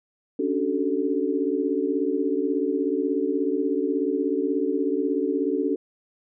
sine chord, D major seventh, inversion third, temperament equal with one note detuned, 277.2 / 293.7 / 378 / 440 Hz, C#4 / D4 / F#4 / A4, 0 / 0 / +37 / 0 cents, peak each -27 dBFS, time 0.39-5.76 s, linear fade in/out 5 ms, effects none

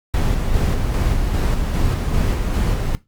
brown noise with tremolo, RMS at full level -17 dBFS, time 0.14-2.95 s, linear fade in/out 0 ms, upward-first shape square, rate 2.5 Hz, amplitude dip 30%, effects noise-tail reverb RT60 0.2 s tail -17 dB re dry + Opus 48 kbps

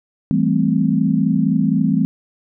sine chord, A minor seventh, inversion second, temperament equal with one note detuned, 164.81 / 196 / 220 / 259.8 Hz, E3 / G3 / A3 / C4, 0 / 0 / 0 / -12 cents, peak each -19 dBFS, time 0.31-2.05 s, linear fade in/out 0 ms, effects none

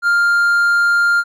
triangle tone, 1400 Hz, F6, 4 cents sharp, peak -9 dBFS, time 0.02-1.24 s, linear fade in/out 50 ms, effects none

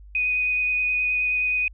sine tone with vibrato, 2489 Hz, D#7, in tune, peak -20 dBFS, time 0.15-1.68 s, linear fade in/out 2 ms, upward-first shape sine, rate 9.5 Hz, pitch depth 12 cents each way, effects added 50 Hz sine -42 dBFS peak until 1.73 s

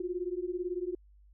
sine beating tone pair, 349.2 / 367.2 Hz, F4 / F#4, 0 / -13 cents, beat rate 18 Hz, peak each -35 / -35 dBFS, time 0-0.95 s, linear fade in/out 5 ms, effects added 50 Hz sine -56 dBFS peak until 1.33 s

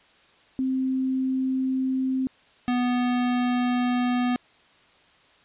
sine / square tone pair in turn, 261.6 / 246.6 Hz, C4 / B3, 0 / -2 cents, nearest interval minor second, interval 102 cents, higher first, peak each -22 dBFS, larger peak neither, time 0.59-2.27 / 2.68-4.36 s, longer neither, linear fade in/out 0 ms, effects white hiss -57 dBFS RMS until 5.44 s + resampled to 8000 Hz

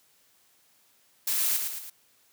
blue noise with echo, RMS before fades -27 dBFS, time 1.27-1.57 s, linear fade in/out 5 ms, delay 110 ms, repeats 3, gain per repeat -5 dB, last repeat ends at 1.9 s, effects white hiss -64 dBFS RMS until 2.32 s + high-pass 80 Hz 12 dB/octave

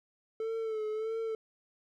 triangle tone with vibrato, 440 Hz, A4, in tune, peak -30 dBFS, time 0.4-1.35 s, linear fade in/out 2 ms, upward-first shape sine, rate 1.6 Hz, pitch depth 46 cents each way, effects none

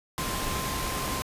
sine tone in noise, 1045 Hz, C6, 2 cents flat, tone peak -35 dBFS, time 0.18-1.22 s, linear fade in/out 0 ms, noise pink, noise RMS -31 dBFS, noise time 0.18-1.22 s, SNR -7 dB, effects resampled to 32000 Hz

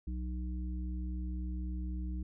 harmonic tone, 61.9 Hz, B1, 5 cents sharp, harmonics 1 / 3 / 5, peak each -35 / -44 / -47 dBFS, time 0.07-2.23 s, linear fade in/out 5 ms, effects none

